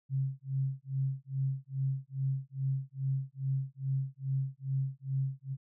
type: tone with tremolo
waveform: sine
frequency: 134.7 Hz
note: C#3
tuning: 49 cents flat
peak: -27 dBFS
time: 0.09-5.57 s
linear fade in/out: 50 ms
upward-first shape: sine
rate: 2.4 Hz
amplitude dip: 100%
effects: none